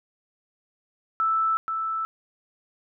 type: tone with echo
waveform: sine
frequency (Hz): 1318.5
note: E6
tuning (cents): 0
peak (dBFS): -20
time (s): 1.2-1.57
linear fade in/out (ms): 0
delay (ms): 480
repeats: 1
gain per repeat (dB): -5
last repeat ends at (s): 2.05
effects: none